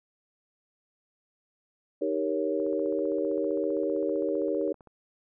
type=chord; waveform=sine; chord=Eb dominant seventh; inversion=none; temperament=equal; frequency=311.1 / 392 / 466.2 / 554.4 Hz; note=Eb4 / G4 / Bb4 / Db5; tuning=0 / 0 / 0 / 0 cents; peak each=-31 dBFS; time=2.01-4.73 s; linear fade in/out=10 ms
type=click train; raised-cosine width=1 ms; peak=-37 dBFS; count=36; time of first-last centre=2.6-4.873 s; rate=15.4 Hz
effects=none